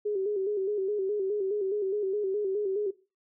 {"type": "tone with vibrato", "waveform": "sine", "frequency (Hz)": 400, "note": "G4", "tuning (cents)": 35, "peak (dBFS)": -26, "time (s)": [0.05, 2.91], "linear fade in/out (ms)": 10, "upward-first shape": "square", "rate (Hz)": 4.8, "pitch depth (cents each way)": 75, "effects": ["noise-tail reverb RT60 0.3 s tail -18 dB re dry"]}